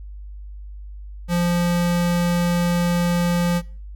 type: tone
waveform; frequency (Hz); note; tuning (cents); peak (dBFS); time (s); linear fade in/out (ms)
square; 174.1; F3; -5; -18; 1.28-3.62; 50
effects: noise-tail reverb RT60 0.4 s tail -22 dB re dry + added 50 Hz sine -33 dBFS peak until 3.95 s